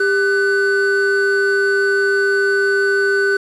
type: tone pair together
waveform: triangle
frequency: 397.3 / 1501 Hz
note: G4 / F#6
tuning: +23 / +24 cents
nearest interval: octave + major seventh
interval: 2301 cents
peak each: -14 dBFS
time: 0-3.37 s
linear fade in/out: 5 ms
effects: resampled to 24000 Hz + 7-bit